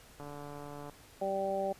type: click train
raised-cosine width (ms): 1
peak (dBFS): -32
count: 102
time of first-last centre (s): 0.2-0.897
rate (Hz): 145
type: harmonic tone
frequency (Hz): 194.5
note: G3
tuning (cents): -13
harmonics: 1 / 2 / 3 / 4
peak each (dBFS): -42 / -38 / -33 / -36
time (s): 1.21-1.73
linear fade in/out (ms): 10
effects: pink hiss -57 dBFS RMS until 1.79 s + resampled to 32000 Hz